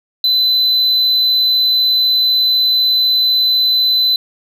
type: tone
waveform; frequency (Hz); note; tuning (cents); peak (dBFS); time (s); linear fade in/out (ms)
triangle; 4022; B7; +31; -9; 0.24-4.16; 2
effects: none